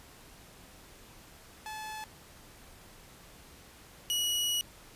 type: tone pair in turn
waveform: sawtooth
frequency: 864 / 2916 Hz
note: A5 / F#7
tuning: -32 / -26 cents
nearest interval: octave + major sixth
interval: 2106 cents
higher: second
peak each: -35 / -25 dBFS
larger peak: second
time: 1.66-2.04 / 4.1-4.61 s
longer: second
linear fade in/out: 0 ms
effects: pink hiss -54 dBFS RMS until 4.95 s + resampled to 32000 Hz

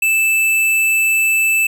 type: tone with hard clipping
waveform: sine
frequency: 2637 Hz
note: E7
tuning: in tune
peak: -13 dBFS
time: 0.02-1.67 s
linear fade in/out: 5 ms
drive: 17 dB
effects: none

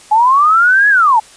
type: linear two-way sweep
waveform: sine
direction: up then down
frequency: 831 to 1701 to 833 Hz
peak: -6 dBFS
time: 0.11-1.2 s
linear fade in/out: 10 ms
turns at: 0.89 s
effects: white hiss -40 dBFS RMS until 1.36 s + resampled to 22050 Hz

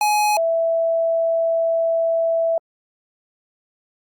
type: tone pair in turn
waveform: square / sine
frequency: 840 / 660.6 Hz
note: G#5 / E5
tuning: +19 / +4 cents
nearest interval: major third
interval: 415 cents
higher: first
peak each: -16 dBFS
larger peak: neither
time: 0.01-0.37 / 0.37-2.58 s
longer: second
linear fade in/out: 2 ms
effects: Opus 48 kbps

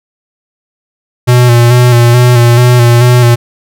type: tone with vibrato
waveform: square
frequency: 121.2 Hz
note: B2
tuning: 32 cents flat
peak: -3 dBFS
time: 1.27-3.36 s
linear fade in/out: 20 ms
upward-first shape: square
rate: 2.3 Hz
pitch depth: 32 cents each way
effects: none

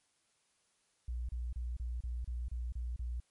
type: tone bursts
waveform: sine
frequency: 60.1 Hz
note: B1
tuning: 46 cents flat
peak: -35 dBFS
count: 9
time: 1.08-3.202 s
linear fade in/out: 5 ms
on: 210 ms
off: 29 ms
effects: white hiss -75 dBFS RMS until 3.3 s + MP3 48 kbps

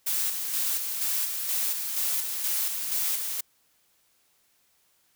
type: noise with tremolo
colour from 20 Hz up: blue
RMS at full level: -27 dBFS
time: 0.06-3.41 s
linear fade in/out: 10 ms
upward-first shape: square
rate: 2.1 Hz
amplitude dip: 40%
effects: white hiss -67 dBFS RMS until 5.15 s

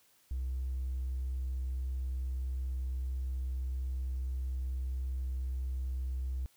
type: tone with hard clipping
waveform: sine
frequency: 64.4 Hz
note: C2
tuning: 27 cents flat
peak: -33 dBFS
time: 0.31-6.46 s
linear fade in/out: 0 ms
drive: 1 dB
effects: white hiss -67 dBFS RMS until 6.56 s

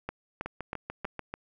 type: two click trains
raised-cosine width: 0.5 ms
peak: -20 / -18 dBFS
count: 7 / 4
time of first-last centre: 0.46-1.34 / 0.09-1.052 s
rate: 6.82 / 3.12 Hz
effects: none

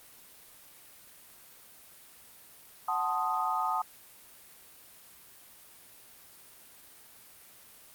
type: chord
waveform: sine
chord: F# diminished seventh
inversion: none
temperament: equal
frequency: 740 / 880 / 1046.5 / 1244.5 Hz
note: F#5 / A5 / C6 / Eb6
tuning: 0 / 0 / 0 / 0 cents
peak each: -34 / -32 / -37 / -31 dBFS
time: 2.88-3.82 s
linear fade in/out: 5 ms
effects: white hiss -54 dBFS RMS until 7.94 s + Opus 32 kbps

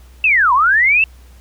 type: linear two-way sweep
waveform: sine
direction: down then up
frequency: 2714 to 949 to 2714 Hz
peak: -9 dBFS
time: 0.24-1.04 s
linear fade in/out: 2 ms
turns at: 0.53 s
effects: added 62 Hz sine -39 dBFS peak until 1.4 s + pink hiss -51 dBFS RMS until 1.4 s

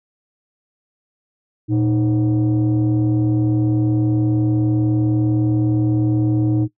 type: tone pair together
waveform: sine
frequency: 116.9 / 311.1 Hz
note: A#2 / D#4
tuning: +5 / 0 cents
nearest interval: octave + perfect fourth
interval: 1695 cents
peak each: -15 dBFS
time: 1.68-6.68 s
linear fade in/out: 50 ms
effects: noise-tail reverb RT60 0.1 s tail -17 dB re dry + tanh soft clip ceiling -11 dBFS

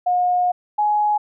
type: tone pair in turn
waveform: sine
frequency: 719 / 838.6 Hz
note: F#5 / G#5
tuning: -50 / +17 cents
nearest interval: minor third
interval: 267 cents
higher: second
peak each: -15 dBFS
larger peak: neither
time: 0.06-0.52 / 0.78-1.18 s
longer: first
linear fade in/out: 10 ms
effects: none

